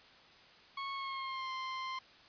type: tone with pitch glide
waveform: sawtooth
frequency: 1100 to 1046.1 Hz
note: C#6 to C6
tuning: -14 to -1 cents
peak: -34 dBFS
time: 0.77-1.99 s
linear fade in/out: 5 ms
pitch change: -87 cents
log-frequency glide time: 0.93-1.51 s
effects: white hiss -59 dBFS RMS until 2.28 s + resampled to 11025 Hz